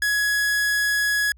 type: tone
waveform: 45% pulse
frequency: 1678 Hz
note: G#6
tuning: 17 cents sharp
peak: -19 dBFS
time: 0.02-1.32 s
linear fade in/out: 2 ms
effects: added 60 Hz sine -47 dBFS peak until 1.37 s